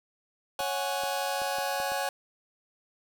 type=chord; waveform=sawtooth; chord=C# suspended fourth; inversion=none; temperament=just; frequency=554.4 / 739.2 / 831.5 Hz; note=C#5 / F#5 / G#5; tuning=0 / -2 / +2 cents; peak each=-29 dBFS; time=0.59-2.09 s; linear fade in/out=2 ms
type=clicks; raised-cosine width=1 ms; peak=-28 dBFS; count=6; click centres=0.605 / 1.036 / 1.418 / 1.585 / 1.801 / 1.919 s
effects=9-bit